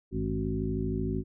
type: harmonic tone with a mistuned harmonic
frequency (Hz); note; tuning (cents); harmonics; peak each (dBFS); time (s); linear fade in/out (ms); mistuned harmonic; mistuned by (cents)
53; G#1; +36; 1 / 2 / 3 / 4 / 5 / 7; -35 / -35 / -35 / -35 / -35 / -35; 0.11-1.24; 50; 2; -96
effects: none